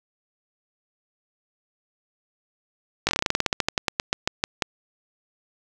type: slowing click train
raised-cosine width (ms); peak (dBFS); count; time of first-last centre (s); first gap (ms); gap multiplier
0.2; -3; 22; 3.07-4.622; 19; 1.12
effects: none